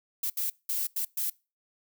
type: noise bursts at uneven times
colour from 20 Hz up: violet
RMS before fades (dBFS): -30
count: 5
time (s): 0.23-0.3 / 0.37-0.5 / 0.69-0.87 / 0.96-1.05 / 1.17-1.3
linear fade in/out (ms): 5
effects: noise-tail reverb RT60 0.3 s tail -24 dB re dry